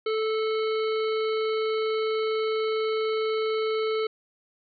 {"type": "harmonic tone", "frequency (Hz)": 437.8, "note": "A4", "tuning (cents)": -9, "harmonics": [1, 3, 5, 7, 9, 10], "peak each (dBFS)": [-24, -34, -38, -41, -43, -44], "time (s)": [0.06, 4.07], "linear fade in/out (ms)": 5, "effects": []}